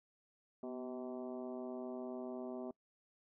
harmonic tone with a mistuned harmonic, 127.4 Hz, C3, 46 cents flat, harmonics 2 / 3 / 4 / 5 / 6 / 7 / 8 / 9, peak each -45 / -46 / -56 / -48 / -57 / -60 / -62 / -62 dBFS, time 0.63-2.71 s, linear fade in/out 2 ms, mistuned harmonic 2, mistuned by -51 cents, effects noise-tail reverb RT60 0.1 s tail -23 dB re dry

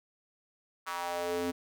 square tone with high-pass filter sweep, 87.31 Hz, F2, in tune, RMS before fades -34 dBFS, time 0.86-1.52 s, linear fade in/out 20 ms, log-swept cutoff 1200 to 290 Hz, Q 3.1, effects none

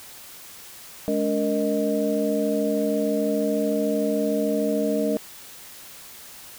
sine tone cluster, 212.1 / 285.6 / 465.7 / 620 Hz, G#3 / D4 / A#4 / D#5, +37 / -48 / -2 / -6 cents, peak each -26 dBFS, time 1.08-5.17 s, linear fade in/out 0 ms, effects white hiss -43 dBFS RMS until 6.58 s

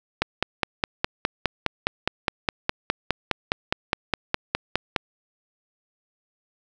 click train, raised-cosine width 0.3 ms, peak -4 dBFS, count 24, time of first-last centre 0.22-4.962 s, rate 4.85 Hz, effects none

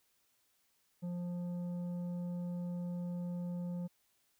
triangle tone with tanh clipping, 175.9 Hz, F3, 13 cents sharp, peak -38 dBFS, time 1.02-3.88 s, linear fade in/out 20 ms, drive 12 dB, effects white hiss -75 dBFS RMS until 4.39 s

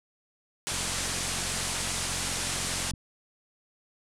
white low-pass noise, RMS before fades -32 dBFS, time 0.67-2.91 s, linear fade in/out 0 ms, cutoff 10000 Hz, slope 48 dB/octave
click train, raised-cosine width 5 ms, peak -29 dBFS, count 101, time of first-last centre 0.72-2.937 s, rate 45.1 Hz
effects none

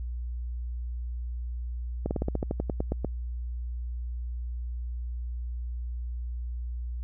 slowing click train, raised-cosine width 2 ms, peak -15 dBFS, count 13, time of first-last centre 2.06-3.047 s, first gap 49 ms, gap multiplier 1.09, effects added 60 Hz sine -31 dBFS peak until 7.03 s

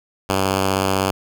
5% pulse tone, 96.1 Hz, G2, 34 cents flat, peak -6 dBFS, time 0.29-1.11 s, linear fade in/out 5 ms, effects none

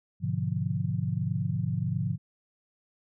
sine chord, G# diminished seventh, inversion none, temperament equal with one note detuned, 103.83 / 125.41 / 146.83 / 174.61 Hz, G#2 / B2 / D3 / F3, 0 / +27 / 0 / 0 cents, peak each -32 dBFS, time 0.2-2.18 s, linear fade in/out 50 ms, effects none

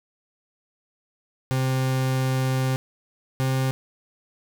40% pulse tone pair in turn, 130.81 / 131.8 Hz, C3 / C3, 0 / +13 cents, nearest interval unison, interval 13 cents, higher second, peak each -20 dBFS, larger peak neither, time 1.51-2.76 / 3.4-3.71 s, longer first, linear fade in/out 0 ms, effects none

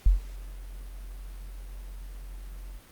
sine tone with ADSR envelope, 45 Hz, F#1, 47 cents flat, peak -13 dBFS, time 0.06-2.8 s, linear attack 4 ms, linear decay 130 ms, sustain -24 dB, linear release 33 ms, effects pink hiss -54 dBFS RMS until 2.91 s + Opus 48 kbps

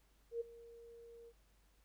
sine tone with ADSR envelope, 466.2 Hz, A#4, in tune, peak -35 dBFS, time 0.31-1.33 s, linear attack 95 ms, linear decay 16 ms, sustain -19 dB, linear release 50 ms, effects added 50 Hz sine -69 dBFS peak until 1.84 s + pink hiss -75 dBFS RMS until 1.84 s

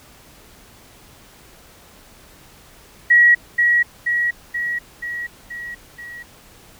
sine tone with echo, 1914 Hz, A#6, 45 cents sharp, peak -8 dBFS, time 3.1-3.35 s, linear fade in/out 10 ms, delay 480 ms, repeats 6, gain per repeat -4 dB, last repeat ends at 6.23 s, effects pink hiss -47 dBFS RMS until 6.79 s

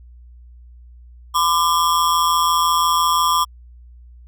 square ring-modulated tone, 1100 Hz, C#6, 14 cents flat, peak -12 dBFS, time 1.34-3.45 s, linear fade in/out 20 ms, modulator 82.9 Hz, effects added 60 Hz sine -40 dBFS peak until 4.27 s

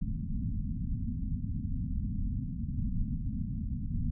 pink low-pass noise, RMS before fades -33 dBFS, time 0.01-4.11 s, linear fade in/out 10 ms, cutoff 260 Hz, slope 96 dB/octave, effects none

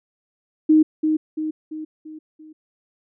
sine tone with echo, 311.1 Hz, D#4, in tune, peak -10 dBFS, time 0.69-0.83 s, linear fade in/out 10 ms, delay 340 ms, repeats 5, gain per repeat -6 dB, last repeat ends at 2.53 s, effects none

